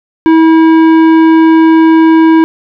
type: tone with tanh clipping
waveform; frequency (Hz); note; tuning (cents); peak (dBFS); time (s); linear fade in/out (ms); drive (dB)
triangle; 323.1; E4; -35; -4; 0.26-2.44; 0; 17
effects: none